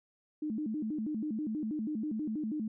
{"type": "tone with vibrato", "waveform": "sine", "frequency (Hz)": 257.6, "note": "C4", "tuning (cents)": -27, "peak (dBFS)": -32, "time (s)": [0.42, 2.68], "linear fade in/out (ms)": 5, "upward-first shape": "square", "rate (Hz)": 6.2, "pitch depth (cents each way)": 290, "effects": []}